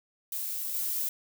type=noise with level steps; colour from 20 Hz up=violet; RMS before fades=-34 / -31 dBFS; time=0.32-1.09 s; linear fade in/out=2 ms; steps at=0.74 s; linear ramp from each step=5 ms; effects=none